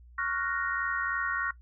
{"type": "chord", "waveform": "sine", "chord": "Gb major seventh", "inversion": "second", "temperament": "equal", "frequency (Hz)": [1108.7, 1396.9, 1480, 1864.7], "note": ["Db6", "F6", "Gb6", "Bb6"], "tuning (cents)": [0, 0, 0, 0], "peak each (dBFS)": -34, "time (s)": [0.18, 1.51], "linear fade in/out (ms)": 5, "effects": ["noise-tail reverb RT60 0.1 s tail -17 dB re dry", "added 60 Hz sine -50 dBFS peak until 1.61 s"]}